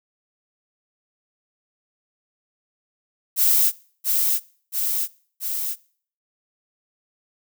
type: noise with echo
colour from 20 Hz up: violet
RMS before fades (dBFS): -17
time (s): 3.36-3.72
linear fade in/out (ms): 50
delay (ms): 680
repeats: 3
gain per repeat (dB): -3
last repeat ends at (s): 5.76
effects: noise-tail reverb RT60 0.5 s tail -22 dB re dry